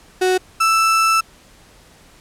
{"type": "tone pair in turn", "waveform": "35% pulse", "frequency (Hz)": [370, 1323.1], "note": ["F#4", "E6"], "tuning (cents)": [0, 6], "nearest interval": "octave + minor seventh", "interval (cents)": 2206, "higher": "second", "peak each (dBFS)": [-12, -11], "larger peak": "second", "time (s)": [[0.21, 0.38], [0.6, 1.21]], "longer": "second", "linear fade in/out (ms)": 10, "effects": ["pink hiss -48 dBFS RMS until 2.2 s", "low-pass 11000 Hz 12 dB/octave"]}